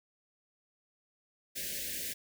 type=band-stop noise; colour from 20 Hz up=white; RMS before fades=-38 dBFS; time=1.55-2.14 s; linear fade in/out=20 ms; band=630 to 1600 Hz; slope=96 dB/octave; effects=none